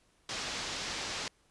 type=low-pass noise; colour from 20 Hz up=white; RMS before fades=-38 dBFS; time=0.29-1.28 s; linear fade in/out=2 ms; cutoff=6000 Hz; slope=24 dB/octave; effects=pink hiss -69 dBFS RMS until 1.5 s + resampled to 24000 Hz